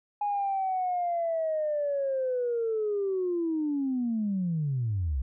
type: linear sweep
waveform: sine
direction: down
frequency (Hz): 830.6 to 59.5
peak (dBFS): -25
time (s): 0.21-5.22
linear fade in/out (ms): 5
effects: tanh soft clip ceiling -21 dBFS